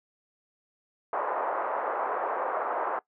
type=band-pass noise; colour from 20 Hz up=white; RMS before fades=-30 dBFS; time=1.13-2.99 s; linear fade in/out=2 ms; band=460 to 1200 Hz; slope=24 dB/octave; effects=noise-tail reverb RT60 0.1 s tail -19 dB re dry + low-pass 2000 Hz 12 dB/octave